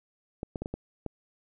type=clicks; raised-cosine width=2 ms; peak=-20 dBFS; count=6; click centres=0.431 / 0.558 / 0.62 / 0.659 / 0.74 / 1.063 s; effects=none